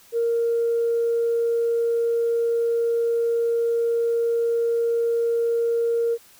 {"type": "tone", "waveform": "sine", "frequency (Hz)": 465.5, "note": "A#4", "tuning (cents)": -2, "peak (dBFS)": -18, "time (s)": [0.12, 6.18], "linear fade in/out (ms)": 50, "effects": ["tanh soft clip ceiling -14 dBFS", "white hiss -52 dBFS RMS until 6.39 s"]}